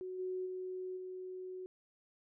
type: tone with level steps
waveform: sine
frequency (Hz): 370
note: F#4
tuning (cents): 0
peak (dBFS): -40 / -36 / -39 / -42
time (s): 0.01-1.66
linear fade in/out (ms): 0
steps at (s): 0.18 / 0.45 / 0.96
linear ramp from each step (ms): 20
effects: none